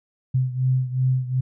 sine beating tone pair, 128.3 / 131 Hz, C3 / C3, -34 / +2 cents, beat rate 2.7 Hz, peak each -20 / -24 dBFS, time 0.34-1.41 s, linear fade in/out 10 ms, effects none

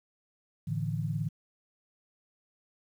sine chord, A suspended fourth, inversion none, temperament just, 110 / 146.67 / 165 Hz, A2 / D3 / E3, 0 / -2 / +2 cents, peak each -34 / -33 / -34 dBFS, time 0.67-1.29 s, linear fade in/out 10 ms, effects 10-bit

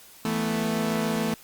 sawtooth chord, E suspended fourth, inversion none, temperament equal, 164.81 / 220 / 246.9 Hz, E3 / A3 / B3, 0 / 0 / 0 cents, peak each -27 / -22 / -28 dBFS, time 0.25-1.34 s, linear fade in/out 2 ms, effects white hiss -50 dBFS RMS until 1.43 s + Opus 48 kbps

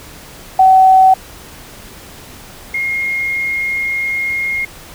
sine tone pair in turn, 757 / 2141 Hz, F#5 / C7, +39 / +39 cents, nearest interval octave + tritone, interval 1800 cents, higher second, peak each -4 / -15 dBFS, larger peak first, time 0.59-1.14 / 2.74-4.65 s, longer second, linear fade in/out 5 ms, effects pink hiss -36 dBFS RMS until 4.94 s

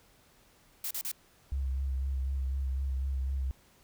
blue noise bursts, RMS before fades -35 dBFS, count 3, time 0.84-1.116 s, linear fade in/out 2 ms, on 68 ms, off 36 ms
sine tone with vibrato, 66.8 Hz, C2, 36 cents sharp, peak -29 dBFS, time 1.52-3.51 s, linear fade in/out 0 ms, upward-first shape sine, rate 4 Hz, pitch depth 34 cents each way
effects pink hiss -63 dBFS RMS until 3.83 s

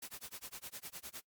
white noise with tremolo, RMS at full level -45 dBFS, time 0.02-1.22 s, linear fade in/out 5 ms, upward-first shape sine, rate 9.8 Hz, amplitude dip 100%, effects noise-tail reverb RT60 0.1 s tail -21 dB re dry + Opus 48 kbps

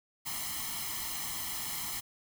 white noise with comb filter, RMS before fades -37 dBFS, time 0.25-2.01 s, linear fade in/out 20 ms, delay 0.97 ms, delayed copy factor +0.85, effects none

